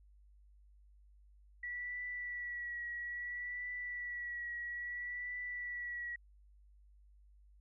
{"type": "tone with vibrato", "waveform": "sine", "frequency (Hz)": 1944, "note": "B6", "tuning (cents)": -28, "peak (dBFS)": -39, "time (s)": [1.63, 6.16], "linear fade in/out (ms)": 5, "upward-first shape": "triangle", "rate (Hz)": 0.6, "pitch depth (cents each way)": 29, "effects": ["added 50 Hz sine -60 dBFS peak until 7.6 s"]}